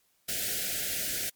white band-stop noise, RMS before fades -32 dBFS, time 0.28-1.3 s, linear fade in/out 10 ms, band 730 to 1400 Hz, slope 96 dB/octave, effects white hiss -70 dBFS RMS until 1.35 s + MP3 96 kbps

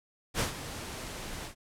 pink noise with ADSR envelope, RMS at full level -28 dBFS, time 0.34-1.55 s, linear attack 55 ms, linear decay 120 ms, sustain -12 dB, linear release 100 ms, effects low-pass 11000 Hz 12 dB/octave

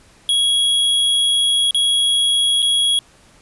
square tone with dropouts, 3322 Hz, G#7, in tune, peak -14 dBFS, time 0.29-2.99 s, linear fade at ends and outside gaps 1 ms, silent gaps 1.709-1.746 / 2.621-2.626 s, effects pink hiss -50 dBFS RMS until 3.41 s + resampled to 24000 Hz

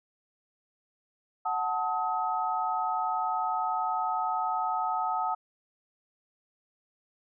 sine chord, D# diminished, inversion first, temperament equal with one note detuned, 740 / 880 / 1269.2 Hz, F#5 / A5 / D#6, 0 / 0 / +34 cents, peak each -31 dBFS, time 1.45-5.35 s, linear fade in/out 10 ms, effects none

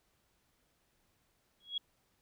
sine tone with exponential growth, 3322 Hz, G#7, in tune, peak -30 dBFS, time 1.6-1.78 s, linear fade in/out 5 ms, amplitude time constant 37 ms, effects pink hiss -75 dBFS RMS until 2.21 s

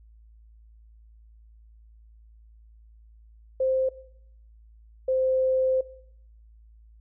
sine tone pair in turn, 523.3 / 520.5 Hz, C5 / C5, 0 / -9 cents, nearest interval unison, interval 9 cents, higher first, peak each -21 / -21 dBFS, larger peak neither, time 3.6-3.89 / 5.08-5.81 s, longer second, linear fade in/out 5 ms, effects noise-tail reverb RT60 0.7 s tail -18 dB re dry + added 55 Hz sine -50 dBFS peak until 7 s

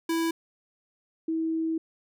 square / sine tone pair in turn, 329.6 / 323.4 Hz, E4 / E4, 0 / -33 cents, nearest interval unison, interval 33 cents, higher first, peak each -25 dBFS, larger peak neither, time 0.09-0.31 / 1.28-1.78 s, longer second, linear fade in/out 5 ms, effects none

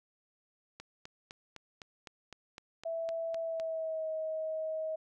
click train, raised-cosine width 0.2 ms, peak -28 dBFS, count 12, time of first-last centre 0.8-3.599 s, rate 3.93 Hz
sine tone with pitch glide, 659.3 to 633.2 Hz, E5 to D#5, 0 to +30 cents, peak -33 dBFS, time 2.85-4.96 s, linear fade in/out 10 ms, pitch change -70 cents, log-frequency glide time 3.4-4.09 s
effects none

